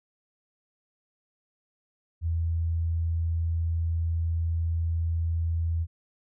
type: tone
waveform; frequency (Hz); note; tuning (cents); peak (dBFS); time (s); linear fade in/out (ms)
sine; 82.9; E2; +10; -24; 2.21-5.87; 50
effects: none